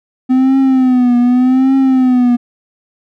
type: tone with vibrato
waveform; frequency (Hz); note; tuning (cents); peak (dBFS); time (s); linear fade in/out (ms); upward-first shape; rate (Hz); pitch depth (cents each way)
triangle; 254.9; C4; -45; -5; 0.29-2.37; 20; triangle; 0.85; 98
effects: none